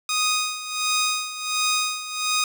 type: tone with tremolo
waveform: 10% pulse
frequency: 1244.5 Hz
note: D#6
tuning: in tune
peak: -11 dBFS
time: 0.09-2.44 s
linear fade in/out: 2 ms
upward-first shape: sine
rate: 1.4 Hz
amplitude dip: 75%
effects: none